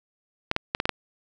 clicks, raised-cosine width 0.3 ms, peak -7 dBFS, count 6, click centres 0.514 / 0.564 / 0.749 / 0.801 / 0.855 / 0.893 s, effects none

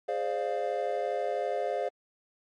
triangle chord, D half-diminished seventh, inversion second, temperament equal with one note detuned, 415.3 / 523.3 / 595.5 / 698.5 Hz, Ab4 / C5 / D5 / F5, 0 / 0 / +24 / 0 cents, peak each -33 / -31 / -32 / -31 dBFS, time 0.08-1.89 s, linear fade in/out 10 ms, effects MP3 48 kbps

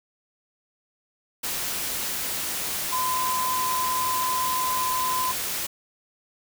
sine tone in noise, 1019 Hz, C6, 46 cents flat, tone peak -24 dBFS, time 2.92-5.32 s, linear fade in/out 10 ms, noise white, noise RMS -29 dBFS, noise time 1.43-5.67 s, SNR +2 dB, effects none

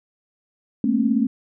sine tone cluster, 216.1 / 234.2 / 270.5 Hz, A3 / A#3 / C#4, -31 / +8 / -42 cents, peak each -21 dBFS, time 0.84-1.27 s, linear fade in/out 2 ms, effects none

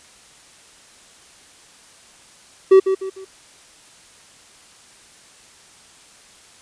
triangle tone with echo, 382.5 Hz, G4, 42 cents flat, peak -4 dBFS, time 2.71-2.8 s, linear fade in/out 10 ms, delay 150 ms, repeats 3, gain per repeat -9 dB, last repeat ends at 3.25 s, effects white hiss -48 dBFS RMS until 6.61 s + resampled to 22050 Hz

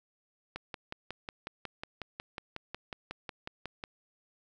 click train, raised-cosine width 0.3 ms, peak -22 dBFS, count 19, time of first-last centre 0.56-3.839 s, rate 5.49 Hz, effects none

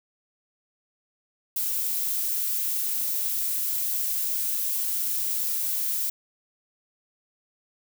violet noise, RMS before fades -27 dBFS, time 1.56-6.1 s, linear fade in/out 5 ms, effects none

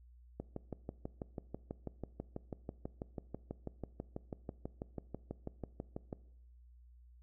click train, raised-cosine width 2 ms, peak -27 dBFS, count 36, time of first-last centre 0.4-6.128 s, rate 6.11 Hz, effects noise-tail reverb RT60 0.8 s tail -20 dB re dry + added 60 Hz sine -57 dBFS peak until 7.22 s

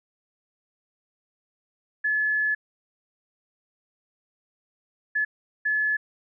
sine tone bursts at uneven times, 1716 Hz, A6, 44 cents flat, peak -21 dBFS, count 3, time 2.04-2.55 / 5.15-5.25 / 5.65-5.97 s, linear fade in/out 10 ms, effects none

